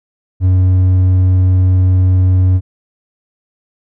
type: tone with hard clipping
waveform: sine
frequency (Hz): 92.5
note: F#2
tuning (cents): 0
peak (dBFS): -8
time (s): 0.4-2.61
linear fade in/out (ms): 50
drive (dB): 3
effects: none